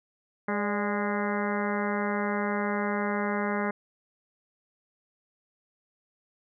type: harmonic tone with a mistuned harmonic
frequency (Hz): 206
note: G#3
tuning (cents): -14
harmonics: 1 / 2 / 3 / 4 / 5 / 6 / 7 / 8 / 9 / 10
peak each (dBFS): -30 / -33 / -35 / -36 / -37 / -38 / -38 / -39 / -40 / -40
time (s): 0.48-3.71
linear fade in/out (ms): 5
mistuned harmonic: 3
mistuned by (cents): -57
effects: none